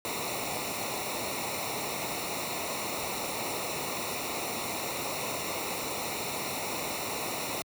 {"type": "noise with comb filter", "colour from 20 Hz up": "pink", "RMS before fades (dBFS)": -34, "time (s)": [0.05, 7.62], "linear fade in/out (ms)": 0, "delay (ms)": 0.62, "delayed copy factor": -0.8, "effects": ["high-pass 80 Hz 12 dB/octave"]}